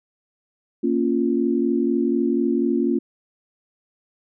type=chord; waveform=sine; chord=Bb minor; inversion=none; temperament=equal; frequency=233.1 / 277.2 / 349.2 Hz; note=Bb3 / Db4 / F4; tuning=0 / 0 / 0 cents; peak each=-22 dBFS; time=0.83-2.99 s; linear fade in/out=10 ms; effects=none

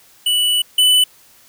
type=tone pair in turn; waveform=square; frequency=2960 / 2991 Hz; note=F#7 / F#7; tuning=0 / +18 cents; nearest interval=unison; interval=18 cents; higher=second; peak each=-14 / -10 dBFS; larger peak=second; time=0.26-0.62 / 0.78-1.04 s; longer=first; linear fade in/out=5 ms; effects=white hiss -49 dBFS RMS until 1.48 s

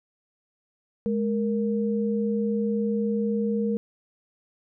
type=tone pair together; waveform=sine; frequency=209.9 / 466.2 Hz; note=G#3 / A#4; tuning=+19 / 0 cents; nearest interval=octave + major second; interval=1381 cents; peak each=-24 / -27 dBFS; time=1.06-3.77 s; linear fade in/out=0 ms; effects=none

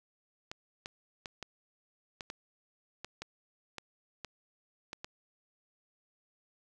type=clicks; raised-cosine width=0.2 ms; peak=-23 dBFS; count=12; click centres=0.515 / 0.859 / 1.258 / 1.427 / 2.208 / 2.301 / 3.046 / 3.22 / 3.783 / 4.247 / 4.931 / 5.045 s; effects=none

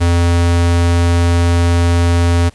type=tone; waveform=square; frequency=86 Hz; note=F2; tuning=26 cents flat; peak=-10 dBFS; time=0-2.5 s; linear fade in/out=20 ms; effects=pink hiss -47 dBFS RMS until 2.54 s + resampled to 24000 Hz

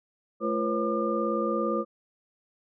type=tone cluster; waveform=sine; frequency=218.1 / 342.3 / 485.4 / 543 / 1202 Hz; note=A3 / F4 / B4 / C#5 / D6; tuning=-15 / -35 / -30 / -36 / +40 cents; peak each=-31 dBFS; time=0.4-1.85 s; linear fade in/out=50 ms; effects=none

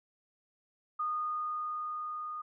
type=tone with level ramp; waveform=sine; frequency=1229 Hz; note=D#6; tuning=22 cents flat; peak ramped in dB=-30 to -37 dBFS; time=0.99-2.42 s; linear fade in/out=10 ms; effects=none

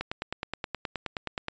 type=click train; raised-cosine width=0.3 ms; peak=-15 dBFS; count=15; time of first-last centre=0.01-1.484 s; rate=9.5 Hz; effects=resampled to 16000 Hz

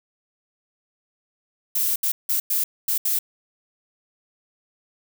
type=noise bursts at uneven times; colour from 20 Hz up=violet; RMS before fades=-22 dBFS; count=6; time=1.75-1.96 / 2.03-2.12 / 2.29-2.4 / 2.5-2.64 / 2.88-2.98 / 3.05-3.19 s; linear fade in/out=5 ms; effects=none

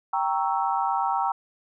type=chord; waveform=sine; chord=G diminished seventh; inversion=none; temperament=equal; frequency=784 / 932.3 / 1108.7 / 1318.5 Hz; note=G5 / Bb5 / Db6 / Fb6; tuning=0 / 0 / 0 / 0 cents; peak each=-26 / -26 / -31 / -30 dBFS; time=0.13-1.32 s; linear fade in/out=5 ms; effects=none

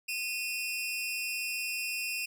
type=tone pair together; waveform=sawtooth; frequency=2489 / 2710 Hz; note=D#7 / E7; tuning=0 / +47 cents; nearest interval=minor second; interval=147 cents; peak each=-32 / -32 dBFS; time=0.08-2.26 s; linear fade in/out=10 ms; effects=none

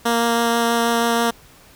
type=tone with vibrato; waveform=10% pulse; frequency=233.1 Hz; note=A#3; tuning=in tune; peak=-8 dBFS; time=0.05-1.31 s; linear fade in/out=10 ms; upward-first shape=sine; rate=6.2 Hz; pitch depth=8 cents each way; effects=pink hiss -48 dBFS RMS until 1.75 s

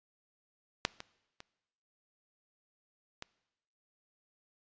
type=clicks; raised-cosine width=0.2 ms; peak=-9 / -24 / -29 / -23 dBFS; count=4; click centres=0.851 / 1.004 / 1.404 / 3.224 s; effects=noise-tail reverb RT60 1.0 s tail -22 dB re dry + resampled to 16000 Hz

